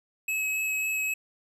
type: tone with vibrato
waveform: square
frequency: 2571 Hz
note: E7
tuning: 44 cents flat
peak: -27 dBFS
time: 0.28-1.14 s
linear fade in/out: 5 ms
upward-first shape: sine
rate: 3.7 Hz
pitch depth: 9 cents each way
effects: none